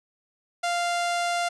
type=tone; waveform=sawtooth; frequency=696 Hz; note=F5; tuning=6 cents flat; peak=-20 dBFS; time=0.63-1.49 s; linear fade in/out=10 ms; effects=resampled to 22050 Hz